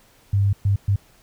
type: tone bursts at uneven times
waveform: sine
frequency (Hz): 99.6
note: G2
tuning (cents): +28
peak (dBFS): -15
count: 3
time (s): 0.33-0.53 / 0.65-0.76 / 0.88-0.96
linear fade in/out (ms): 5
effects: pink hiss -55 dBFS RMS until 1.22 s